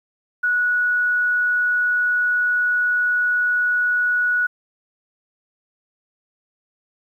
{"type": "tone", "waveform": "sine", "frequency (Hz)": 1466, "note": "F#6", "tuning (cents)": -16, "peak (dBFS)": -16, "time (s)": [0.43, 4.47], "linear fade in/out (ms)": 10, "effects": ["9-bit"]}